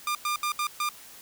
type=tone bursts at uneven times; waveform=sawtooth; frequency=1200 Hz; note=D6; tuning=37 cents sharp; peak=-22 dBFS; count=5; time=0.07-0.15 / 0.25-0.36 / 0.43-0.52 / 0.59-0.67 / 0.8-0.89 s; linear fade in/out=2 ms; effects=white hiss -48 dBFS RMS until 1.21 s